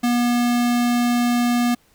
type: tone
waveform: square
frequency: 241.2 Hz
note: B3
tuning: 41 cents flat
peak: -17 dBFS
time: 0.03-1.75 s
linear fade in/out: 10 ms
effects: pink hiss -58 dBFS RMS until 1.94 s